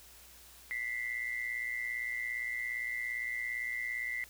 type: tone pair together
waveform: sine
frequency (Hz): 1975.5 / 2093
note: B6 / C7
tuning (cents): 0 / 0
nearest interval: minor second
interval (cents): 100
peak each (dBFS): -36 / -38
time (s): 0.71-4.24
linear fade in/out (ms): 0
effects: added 60 Hz sine -62 dBFS peak until 4.29 s + white hiss -56 dBFS RMS until 4.29 s